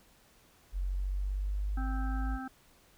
sine exponential sweep, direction up, 45.73 to 54 Hz, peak -30 dBFS, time 0.72-2.39 s, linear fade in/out 50 ms
harmonic tone, 261.6 Hz, C4, in tune, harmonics 1 / 3 / 5 / 6, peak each -39 / -44 / -46 / -47 dBFS, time 1.77-2.48 s, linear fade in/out 5 ms
effects pink hiss -63 dBFS RMS until 2.97 s

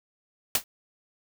white noise with exponential decay, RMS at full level -18 dBFS, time 0.55-0.64 s, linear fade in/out 2 ms, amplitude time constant 19 ms, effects none

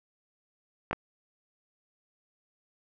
clicks, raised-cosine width 0.5 ms, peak -15 dBFS, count 2, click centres 0.911 / 0.93 s, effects none

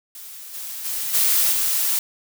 blue noise with level steps, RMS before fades -38 / -32 / -26 / -18 / -21 dBFS, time 0.15-1.99 s, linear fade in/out 2 ms, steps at 0.53 / 0.84 / 1.13 / 1.51 s, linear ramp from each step 20 ms, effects none

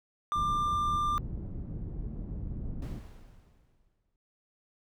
triangle tone, 1191 Hz, D6, 24 cents sharp, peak -25 dBFS, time 0.32-1.18 s, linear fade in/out 0 ms
pink low-pass noise, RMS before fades -37 dBFS, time 0.35-2.99 s, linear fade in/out 10 ms, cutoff 200 Hz, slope 12 dB/octave
brown noise with exponential decay, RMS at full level -39 dBFS, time 2.82-4.16 s, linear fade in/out 2 ms, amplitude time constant 290 ms
effects none

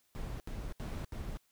brown noise bursts, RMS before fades -40 dBFS, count 4, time 0.15-1.372 s, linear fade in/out 0 ms, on 250 ms, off 74 ms, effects white hiss -73 dBFS RMS until 1.51 s

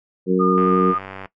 harmonic tone, 92.5 Hz, F#2, in tune, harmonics 2 / 3 / 4 / 5, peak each -18 / -22 / -19 / -20 dBFS, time 0.26-0.95 s, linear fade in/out 50 ms
sine tone with vibrato, 1217 Hz, D#6, 39 cents flat, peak -19 dBFS, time 0.39-0.99 s, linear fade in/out 20 ms, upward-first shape square, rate 11 Hz, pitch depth 10 cents each way
click train, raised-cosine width 0.5 ms, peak -18 dBFS, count 66, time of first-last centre 0.58-1.257 s, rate 96 Hz
effects noise-tail reverb RT60 0.1 s tail -18 dB re dry

